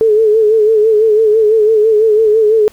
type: tone with vibrato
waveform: sine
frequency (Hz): 434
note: A4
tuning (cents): -24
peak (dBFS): -6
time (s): 0.01-2.68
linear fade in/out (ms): 0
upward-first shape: sine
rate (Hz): 6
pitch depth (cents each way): 63
effects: pink hiss -45 dBFS RMS until 2.72 s